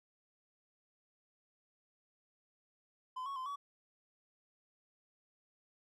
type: tone with pitch steps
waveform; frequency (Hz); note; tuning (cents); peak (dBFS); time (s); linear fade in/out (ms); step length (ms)
triangle; 1021 / 1107 / 1032 / 1134; C6 / C#6 / C6 / C#6; -43 / -3 / -24 / +39; -37; 3.16-3.56; 10; 100
effects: none